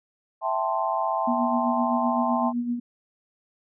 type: chord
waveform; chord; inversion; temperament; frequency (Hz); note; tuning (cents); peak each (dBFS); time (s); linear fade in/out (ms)
sine; A minor seventh; second; equal; 659.3 / 784 / 880 / 1046.5; E5 / G5 / A5 / C6; 0 / 0 / 0 / 0; -28 / -29 / -28 / -28; 0.41-2.53; 50
type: tone with tremolo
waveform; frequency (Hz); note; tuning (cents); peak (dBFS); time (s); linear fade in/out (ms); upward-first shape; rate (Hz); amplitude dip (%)
sine; 240.5; B3; -46; -22; 1.27-2.8; 10; sine; 7.8; 55
effects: none